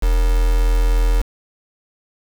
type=tone with quantisation; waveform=sine; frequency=41.71 Hz; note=E1; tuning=21 cents sharp; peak=-12 dBFS; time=0.02-1.22 s; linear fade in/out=10 ms; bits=4; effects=none